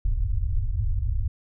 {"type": "low-pass noise", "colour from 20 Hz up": "pink", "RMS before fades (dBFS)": -24, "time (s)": [0.05, 1.28], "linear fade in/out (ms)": 5, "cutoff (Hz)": 110, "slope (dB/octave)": 96, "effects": []}